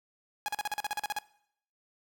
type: tone bursts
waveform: sawtooth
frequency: 830.6 Hz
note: G#5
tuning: in tune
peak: -26 dBFS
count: 12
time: 0.46-1.187 s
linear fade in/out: 0 ms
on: 23 ms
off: 41 ms
effects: noise-tail reverb RT60 0.7 s tail -21 dB re dry